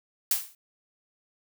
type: noise with exponential decay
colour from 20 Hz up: blue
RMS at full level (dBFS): -21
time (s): 0.31-0.55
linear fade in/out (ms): 2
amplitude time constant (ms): 52
effects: none